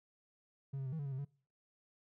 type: tone with pitch steps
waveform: triangle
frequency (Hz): 137.2 / 134.4 / 129.6 / 160.5 / 142.7 / 137.6 / 131.1 / 141.3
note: C#3 / C3 / C3 / E3 / D3 / C#3 / C3 / C#3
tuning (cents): -17 / +47 / -16 / -46 / -49 / -12 / +4 / +34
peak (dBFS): -35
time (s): 0.73-1.25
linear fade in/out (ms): 10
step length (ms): 65
effects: noise-tail reverb RT60 0.5 s tail -26 dB re dry + tanh soft clip ceiling -31 dBFS

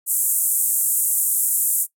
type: band-pass noise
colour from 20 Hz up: pink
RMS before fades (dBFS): -20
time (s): 0.06-1.87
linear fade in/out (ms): 50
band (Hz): 7900 to 15000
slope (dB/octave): 48
effects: noise-tail reverb RT60 0.1 s tail -19 dB re dry

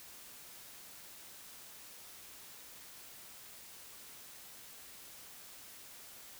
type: silence
effects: white hiss -53 dBFS RMS until 6.39 s

